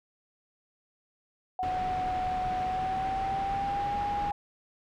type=tone with pitch glide; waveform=sine; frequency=740 to 816.4 Hz; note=F#5 to G#5; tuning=0 to -30 cents; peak=-28 dBFS; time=1.59-4.32 s; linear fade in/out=2 ms; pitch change=+170 cents; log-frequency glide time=2.62-4.02 s
type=low-pass noise; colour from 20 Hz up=pink; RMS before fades=-39 dBFS; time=1.63-4.31 s; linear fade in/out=0 ms; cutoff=2500 Hz; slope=12 dB/octave
effects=none